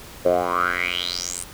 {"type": "tone with band-pass filter sweep", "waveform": "10% pulse", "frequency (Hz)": 88.6, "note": "F2", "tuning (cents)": 25, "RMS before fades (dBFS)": -23, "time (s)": [0.25, 1.44], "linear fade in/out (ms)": 10, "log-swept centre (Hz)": [530, 9500], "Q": 6.6, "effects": ["pink hiss -41 dBFS RMS until 1.53 s"]}